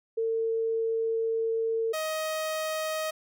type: tone pair in turn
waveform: sine / sawtooth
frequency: 451.5 / 628.5 Hz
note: A4 / D#5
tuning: +45 / +17 cents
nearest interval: tritone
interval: 572 cents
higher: second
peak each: -25 dBFS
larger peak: neither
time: 0.17-1.93 / 1.93-3.11 s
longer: first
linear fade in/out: 10 ms
effects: none